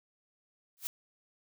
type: noise with exponential growth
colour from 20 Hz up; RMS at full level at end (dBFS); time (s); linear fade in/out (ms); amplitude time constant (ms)
blue; -31; 0.77-0.87; 0; 20
effects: none